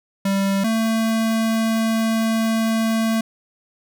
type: tone pair in turn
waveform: square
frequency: 196 / 223.9 Hz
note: G3 / A3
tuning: 0 / +30 cents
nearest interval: major second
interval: 230 cents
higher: second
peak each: -18 dBFS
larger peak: neither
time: 0.25-0.64 / 0.64-3.21 s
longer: second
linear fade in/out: 5 ms
effects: none